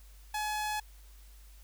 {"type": "tone", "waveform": "sawtooth", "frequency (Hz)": 848, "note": "G#5", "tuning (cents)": 36, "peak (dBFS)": -28, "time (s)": [0.34, 0.8], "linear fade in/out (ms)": 5, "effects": ["added 50 Hz sine -51 dBFS peak until 1.63 s", "white hiss -62 dBFS RMS until 1.63 s"]}